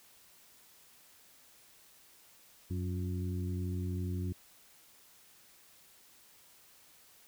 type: harmonic tone with a mistuned harmonic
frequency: 92 Hz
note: F#2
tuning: 9 cents flat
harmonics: 1 / 2 / 3 / 4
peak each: -34 / -40 / -44 / -46 dBFS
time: 2.7-4.33 s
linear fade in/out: 10 ms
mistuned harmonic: 4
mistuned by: -44 cents
effects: white hiss -61 dBFS RMS until 7.27 s